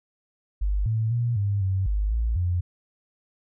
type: tone with pitch steps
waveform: sine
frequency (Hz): 49.81 / 111 / 118.9 / 100.9 / 95.1 / 51.1 / 56.7 / 88.4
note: G1 / A2 / A#2 / G#2 / F#2 / G#1 / A#1 / F2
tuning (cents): +28 / +16 / +35 / -49 / +48 / -27 / -47 / +22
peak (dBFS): -21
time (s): 0.61-2.61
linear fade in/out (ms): 10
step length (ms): 250
effects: none